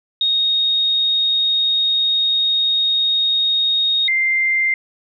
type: tone pair in turn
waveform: sine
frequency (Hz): 3729 / 2093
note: A#7 / C7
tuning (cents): 0 / 0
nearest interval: minor seventh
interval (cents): 1000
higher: first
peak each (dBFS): -14 / -14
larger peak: neither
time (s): 0.21-4.08 / 4.08-4.74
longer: first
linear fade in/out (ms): 2
effects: none